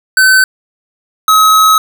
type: tone pair in turn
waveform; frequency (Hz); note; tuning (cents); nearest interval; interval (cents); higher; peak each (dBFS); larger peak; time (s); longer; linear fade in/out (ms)
square; 1526 / 1279.1; G6 / D#6; -47 / +47; minor third; 306; first; -5; neither; 0.17-0.44 / 1.28-1.78; second; 2
effects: none